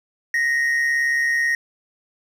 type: tone pair together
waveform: triangle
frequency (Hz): 1864.7 / 2003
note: A#6 / B6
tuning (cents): 0 / +24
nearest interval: minor second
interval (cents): 124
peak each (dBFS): -16 / -26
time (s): 0.34-1.55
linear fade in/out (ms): 2
effects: none